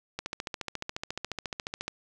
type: click train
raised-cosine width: 0.2 ms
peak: -16 dBFS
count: 25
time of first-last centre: 0.19-1.88 s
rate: 14.2 Hz
effects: none